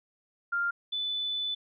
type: tone pair in turn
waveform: sine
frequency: 1396.9 / 3494 Hz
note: F6 / A7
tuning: 0 / -13 cents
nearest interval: octave + major third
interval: 1587 cents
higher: second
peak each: -26 / -29 dBFS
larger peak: first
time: 0.52-0.71 / 0.92-1.55 s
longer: second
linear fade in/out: 10 ms
effects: none